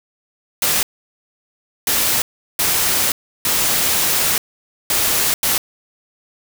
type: noise bursts at uneven times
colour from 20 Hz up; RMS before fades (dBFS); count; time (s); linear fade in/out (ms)
white; -17; 6; 0.62-0.83 / 1.87-2.22 / 2.59-3.12 / 3.45-4.38 / 4.9-5.34 / 5.43-5.58; 2
effects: none